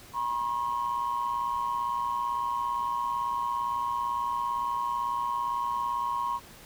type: tone pair together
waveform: sine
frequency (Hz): 962 / 1079.8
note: B5 / C#6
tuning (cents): -46 / -46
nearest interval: major second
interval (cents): 200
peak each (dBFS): -29 / -29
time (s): 0.13-6.4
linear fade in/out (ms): 50
effects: tanh soft clip ceiling -21 dBFS + pink hiss -50 dBFS RMS until 6.65 s